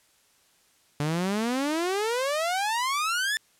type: exponential sweep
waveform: sawtooth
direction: up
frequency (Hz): 143.2 to 1786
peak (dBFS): -21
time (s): 1-3.37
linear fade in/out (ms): 0
effects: white hiss -63 dBFS RMS until 3.59 s + low-pass 11000 Hz 12 dB/octave